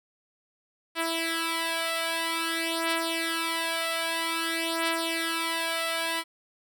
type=beating tone pair; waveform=5% pulse; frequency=329.6 / 330.11 Hz; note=E4 / E4; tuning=0 / +3 cents; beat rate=0.51 Hz; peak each=-17 / -20 dBFS; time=0.95-6.24 s; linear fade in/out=50 ms; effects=none